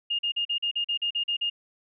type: tone bursts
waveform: sine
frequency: 2834 Hz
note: F7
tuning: 25 cents sharp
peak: -24 dBFS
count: 11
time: 0.1-1.5 s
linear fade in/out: 10 ms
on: 90 ms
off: 41 ms
effects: none